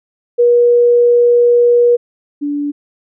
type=tone pair in turn; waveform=sine; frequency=480.3 / 289.7 Hz; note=B4 / D4; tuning=-48 / -24 cents; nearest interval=major sixth; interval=876 cents; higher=first; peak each=-6 / -15 dBFS; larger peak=first; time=0.38-1.97 / 2.41-2.72 s; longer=first; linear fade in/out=20 ms; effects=none